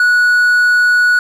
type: tone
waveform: triangle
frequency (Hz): 1467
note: F#6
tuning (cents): -15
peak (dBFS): -6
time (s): 0-1.19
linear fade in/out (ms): 2
effects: none